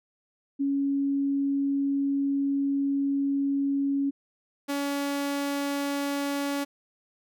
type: tone pair in turn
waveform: sine / sawtooth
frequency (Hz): 278.2 / 282.6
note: C#4 / C#4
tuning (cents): +6 / +34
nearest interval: unison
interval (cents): 28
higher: second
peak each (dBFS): -23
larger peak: neither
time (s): 0.59-4.11 / 4.68-6.65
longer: first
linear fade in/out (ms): 20
effects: none